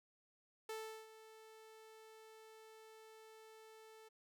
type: tone with ADSR envelope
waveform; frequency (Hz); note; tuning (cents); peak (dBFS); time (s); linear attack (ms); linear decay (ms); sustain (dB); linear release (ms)
sawtooth; 440; A4; 0; -39; 0.69-4.09; 4; 370; -15; 14
effects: none